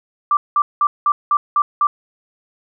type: tone bursts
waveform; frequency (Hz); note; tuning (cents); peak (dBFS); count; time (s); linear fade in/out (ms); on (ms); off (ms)
sine; 1174.7; D6; 0; -11; 7; 0.31-1.87; 2; 60; 190
effects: none